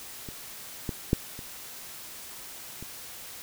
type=clicks; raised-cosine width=3 ms; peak=-26 / -17 / -8 / -28 / -27 dBFS; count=5; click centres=0.288 / 0.892 / 1.131 / 1.391 / 2.826 s; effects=white hiss -43 dBFS RMS until 3.42 s